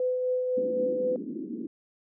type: tone with tremolo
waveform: sine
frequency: 505 Hz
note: B4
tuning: 39 cents sharp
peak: -23 dBFS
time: 0-1.16 s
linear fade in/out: 2 ms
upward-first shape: triangle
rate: 3.9 Hz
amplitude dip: 35%
type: band-pass noise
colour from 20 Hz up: pink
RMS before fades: -36 dBFS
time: 0.57-1.67 s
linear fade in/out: 5 ms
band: 210 to 360 Hz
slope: 48 dB/octave
effects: none